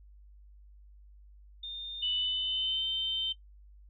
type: tone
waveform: sine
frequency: 3630 Hz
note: A#7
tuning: 47 cents flat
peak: -37 dBFS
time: 1.63-3.32 s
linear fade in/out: 5 ms
type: tone with pitch glide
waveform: sine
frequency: 2974 to 3091 Hz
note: F#7 to G7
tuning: +8 to -25 cents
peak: -29 dBFS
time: 2.02-3.33 s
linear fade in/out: 10 ms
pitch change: +67 cents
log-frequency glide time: 2.15-2.86 s
effects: noise-tail reverb RT60 0.1 s tail -18 dB re dry + added 50 Hz sine -52 dBFS peak until 3.89 s